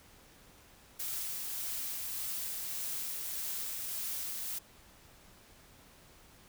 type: noise with tremolo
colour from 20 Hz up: blue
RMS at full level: -37 dBFS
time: 0.99-4.59 s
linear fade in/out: 10 ms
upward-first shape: triangle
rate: 1.7 Hz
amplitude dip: 25%
effects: pink hiss -59 dBFS RMS until 6.48 s